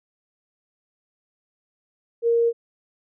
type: tone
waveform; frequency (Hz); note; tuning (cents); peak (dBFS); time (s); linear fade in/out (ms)
sine; 466.2; A#4; 0; -16; 2.22-2.53; 50
effects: none